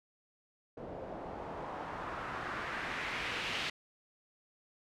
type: noise with low-pass filter sweep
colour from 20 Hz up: white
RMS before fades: -40 dBFS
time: 0.77-3.7 s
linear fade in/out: 5 ms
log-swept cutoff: 520 to 3100 Hz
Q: 1.7
effects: none